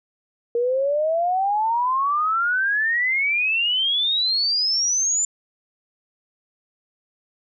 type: exponential sweep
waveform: sine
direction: up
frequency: 466.2 to 7200 Hz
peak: -18 dBFS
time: 0.55-5.25 s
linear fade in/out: 2 ms
effects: none